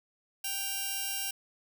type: tone pair together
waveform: 5% pulse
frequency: 784 / 2794 Hz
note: G5 / F7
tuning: 0 / 0 cents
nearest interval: octave + minor seventh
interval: 2200 cents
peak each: -27 / -24 dBFS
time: 0.44-1.31 s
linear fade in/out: 5 ms
effects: none